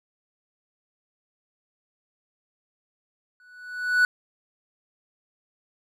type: tone with exponential growth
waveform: triangle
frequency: 1480 Hz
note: F#6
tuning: in tune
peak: -12 dBFS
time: 3.4-4.05 s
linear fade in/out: 1 ms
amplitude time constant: 140 ms
effects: none